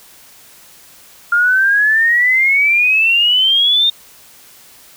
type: exponential sweep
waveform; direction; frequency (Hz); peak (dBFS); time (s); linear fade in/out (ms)
sine; up; 1396.9 to 3665; -9; 1.32-3.9; 5
effects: white hiss -43 dBFS RMS until 4.96 s